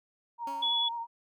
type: tone with vibrato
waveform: sine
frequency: 932.3 Hz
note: A#5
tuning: in tune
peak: -33 dBFS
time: 0.38-1.07 s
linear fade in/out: 50 ms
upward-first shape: sine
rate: 9.2 Hz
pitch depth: 27 cents each way
type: tone with exponential decay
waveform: 15% pulse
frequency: 277.2 Hz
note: C#4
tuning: in tune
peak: -34 dBFS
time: 0.47-1.07 s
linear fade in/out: 2 ms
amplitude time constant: 130 ms
type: tone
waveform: sine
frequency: 3400 Hz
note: G#7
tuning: 40 cents sharp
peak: -26 dBFS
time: 0.62-0.89 s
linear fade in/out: 10 ms
effects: none